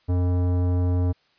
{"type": "tone with tanh clipping", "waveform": "sine", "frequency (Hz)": 89.4, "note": "F2", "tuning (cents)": 41, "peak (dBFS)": -21, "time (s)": [0.08, 1.13], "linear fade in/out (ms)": 20, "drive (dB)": 16, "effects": ["white hiss -63 dBFS RMS until 1.38 s", "resampled to 11025 Hz"]}